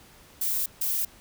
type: noise bursts at uneven times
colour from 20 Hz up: violet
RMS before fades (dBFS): -27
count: 2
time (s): 0.41-0.66 / 0.81-1.05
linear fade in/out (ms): 5
effects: pink hiss -53 dBFS RMS until 1.2 s